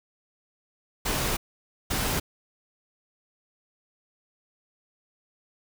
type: noise bursts at uneven times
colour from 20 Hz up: pink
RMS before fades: -27 dBFS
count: 2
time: 1.05-1.37 / 1.9-2.2 s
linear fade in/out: 10 ms
effects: none